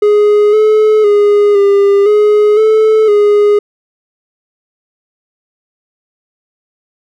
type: tone with pitch steps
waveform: triangle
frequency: 416.7 / 430.1 / 411.7 / 400.4 / 419.8 / 436 / 413.7 Hz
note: G#4 / A4 / G#4 / G4 / G#4 / A4 / G#4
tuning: +6 / -39 / -15 / +37 / +19 / -16 / -7 cents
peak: -3 dBFS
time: 0.02-3.59 s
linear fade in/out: 5 ms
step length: 510 ms
effects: none